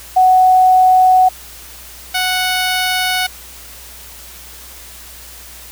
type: tone pair in turn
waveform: sine / 10% pulse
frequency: 743 / 738.7 Hz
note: F#5 / F#5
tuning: +7 / -3 cents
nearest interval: unison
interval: 10 cents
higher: first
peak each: -6 dBFS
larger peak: neither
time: 0.16-1.29 / 2.14-3.27 s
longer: neither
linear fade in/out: 10 ms
effects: added 60 Hz sine -41 dBFS peak until 5.71 s + white hiss -36 dBFS RMS until 5.71 s